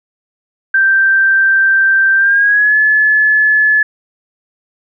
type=tone with pitch glide; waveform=sine; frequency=1568 to 1719.8 Hz; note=G6 to A6; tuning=0 to -40 cents; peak=-7 dBFS; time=0.74-3.83 s; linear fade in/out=5 ms; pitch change=+160 cents; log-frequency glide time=2.16-2.77 s; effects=none